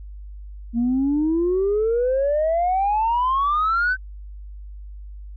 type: exponential sweep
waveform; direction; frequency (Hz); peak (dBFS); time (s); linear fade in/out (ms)
sine; up; 228.6 to 1548; -16; 0.73-3.97; 50
effects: tanh soft clip ceiling -14 dBFS + added 50 Hz sine -34 dBFS peak until 5.36 s